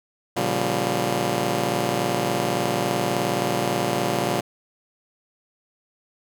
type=chord; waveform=10% pulse; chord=G half-diminished seventh; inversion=first; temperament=just; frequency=117.6 / 141.12 / 176.4 / 196 Hz; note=Bb2 / Db3 / F3 / G3; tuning=+16 / +31 / +18 / 0 cents; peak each=-20 dBFS; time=0.36-4.41 s; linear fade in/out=10 ms; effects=none